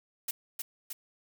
blue noise with echo, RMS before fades -33 dBFS, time 0.28-0.31 s, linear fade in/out 5 ms, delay 310 ms, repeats 2, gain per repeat -3 dB, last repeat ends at 0.93 s, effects none

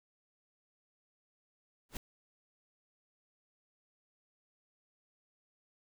pink noise with exponential growth, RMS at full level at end -36 dBFS, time 1.89-1.97 s, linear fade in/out 2 ms, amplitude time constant 17 ms, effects none

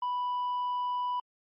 triangle tone with tanh clipping, 987.8 Hz, B5, in tune, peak -29 dBFS, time 0.02-1.2 s, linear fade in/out 5 ms, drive 7 dB, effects MP3 32 kbps

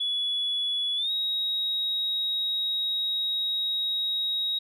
sine tone with pitch glide, 3400 to 3794 Hz, G#7 to A#7, +40 to +30 cents, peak -24 dBFS, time 0-4.59 s, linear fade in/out 10 ms, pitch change +190 cents, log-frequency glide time 0.96-1.11 s, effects tanh soft clip ceiling -20 dBFS

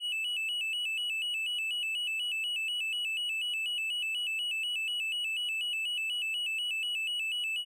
triangle tone with vibrato, 2776 Hz, F7, 11 cents flat, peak -29 dBFS, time 0-7.65 s, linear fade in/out 50 ms, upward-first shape square, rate 4.1 Hz, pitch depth 91 cents each way, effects none

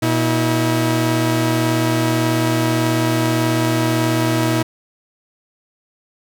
sawtooth tone pair together, 120 / 321.7 Hz, B2 / E4, -49 / -42 cents, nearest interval octave + perfect fourth, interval 1707 cents, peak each -14 dBFS, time 0.02-4.63 s, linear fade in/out 10 ms, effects none

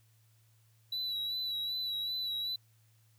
triangle tone with vibrato, 3936 Hz, B7, 7 cents flat, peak -32 dBFS, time 0.92-2.56 s, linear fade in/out 5 ms, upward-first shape sine, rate 2.6 Hz, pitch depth 35 cents each way, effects added 111 Hz sine -64 dBFS peak until 3.18 s + white hiss -72 dBFS RMS until 3.18 s

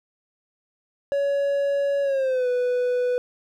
triangle tone with pitch glide, 562 to 494.9 Hz, C#5 to B4, +24 to +4 cents, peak -18 dBFS, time 1.12-3.18 s, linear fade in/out 0 ms, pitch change -220 cents, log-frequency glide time 2.02-2.48 s, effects none

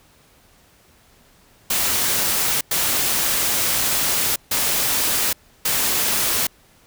white noise bursts at uneven times, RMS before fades -20 dBFS, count 4, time 1.7-2.61 / 2.71-4.36 / 4.51-5.33 / 5.65-6.47 s, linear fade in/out 5 ms, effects pink hiss -54 dBFS RMS until 6.86 s

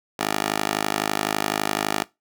10% pulse tone with high-pass filter, 51.91 Hz, G#1, in tune, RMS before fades -25 dBFS, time 0.19-2.04 s, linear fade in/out 5 ms, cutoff 480 Hz, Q 0.71, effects noise-tail reverb RT60 0.2 s tail -20 dB re dry

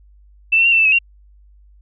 sine tone with pitch steps, 2659 / 2706 / 2768 / 2682 / 2646 / 2560 / 2754 Hz, E7 / E7 / F7 / E7 / E7 / D#7 / F7, +14 / +45 / -16 / +29 / +6 / +49 / -25 cents, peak -10 dBFS, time 0.52-0.989 s, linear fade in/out 10 ms, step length 67 ms, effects added 50 Hz sine -45 dBFS peak until 1.81 s

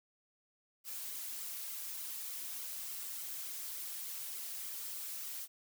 blue noise with flanger, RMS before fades -43 dBFS, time 0.84-5.48 s, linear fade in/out 50 ms, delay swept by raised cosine 1.1 to 4 ms, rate 3.4 Hz, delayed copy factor -0.65, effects none

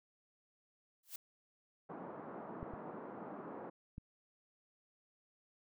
blue noise with exponential growth, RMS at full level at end -41 dBFS, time 1.03-1.16 s, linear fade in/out 5 ms, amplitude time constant 28 ms
pink band-pass noise, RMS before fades -48 dBFS, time 1.89-3.7 s, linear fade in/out 10 ms, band 190 to 1200 Hz, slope 24 dB/octave
clicks, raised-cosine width 5 ms, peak -33 / -36 / -34 dBFS, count 3, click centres 2.629 / 2.737 / 3.981 s
effects none

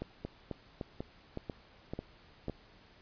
two click trains, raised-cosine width 2 ms, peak -24 / -24 dBFS, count 6 / 5, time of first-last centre 0.02-2.483 / 0.25-2.497 s, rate 2.03 / 1.78 Hz, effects pink hiss -60 dBFS RMS until 3.01 s + resampled to 11025 Hz

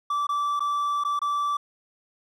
triangle tone with dropouts, 1162 Hz, D6, 19 cents flat, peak -21 dBFS, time 0.1-1.57 s, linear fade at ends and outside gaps 5 ms, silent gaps 0.269-0.29 / 0.595-0.604 / 1.038-1.048 / 1.192-1.216 s, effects none

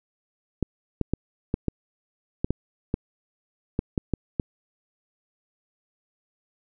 clicks, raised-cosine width 3 ms, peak -10 dBFS, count 12, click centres 0.627 / 1.013 / 1.136 / 1.541 / 1.683 / 2.445 / 2.506 / 2.941 / 3.791 / 3.978 / 4.137 / 4.398 s, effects none

